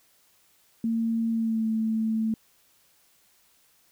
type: tone with pitch glide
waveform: sine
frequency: 227.6 to 221.4 Hz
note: A#3 to A3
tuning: -41 to +11 cents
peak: -23 dBFS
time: 0.84-2.34 s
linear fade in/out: 2 ms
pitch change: -48 cents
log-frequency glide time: 1.31-1.66 s
effects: white hiss -63 dBFS RMS until 3.91 s